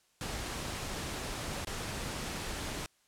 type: noise with dropouts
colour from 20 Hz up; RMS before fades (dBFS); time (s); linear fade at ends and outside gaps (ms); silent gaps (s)
pink; -38; 0.21-2.86; 0; 1.648-1.671
effects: white hiss -70 dBFS RMS until 3.07 s + low-pass 10000 Hz 12 dB/octave